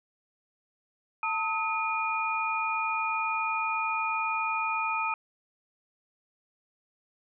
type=tone cluster; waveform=sine; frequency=893 / 1274 / 2443 Hz; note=A5 / D#6 / D#7; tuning=+25 / +41 / -32 cents; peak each=-31 dBFS; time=1.23-5.14 s; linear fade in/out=2 ms; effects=none